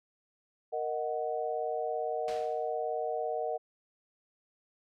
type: chord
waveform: sine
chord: D# minor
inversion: second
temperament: equal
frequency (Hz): 466.2 / 622.3 / 740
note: A#4 / D#5 / F#5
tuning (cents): 0 / 0 / 0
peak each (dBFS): -35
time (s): 0.72-3.58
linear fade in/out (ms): 20
type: noise with exponential decay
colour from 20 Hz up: white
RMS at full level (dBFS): -37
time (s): 2.28-2.74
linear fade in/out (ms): 1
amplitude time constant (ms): 100
effects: low-pass 4000 Hz 12 dB/octave